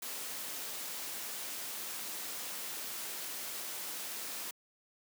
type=noise; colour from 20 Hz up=white; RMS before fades=-41 dBFS; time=0.02-4.51 s; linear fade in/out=5 ms; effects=high-pass 200 Hz 12 dB/octave